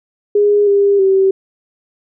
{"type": "tone with pitch steps", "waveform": "sine", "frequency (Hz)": [411.8, 401.4, 385], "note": ["G#4", "G4", "G4"], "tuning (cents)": [-15, 41, -31], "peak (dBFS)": -8, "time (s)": [0.35, 1.31], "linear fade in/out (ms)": 5, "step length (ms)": 320, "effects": []}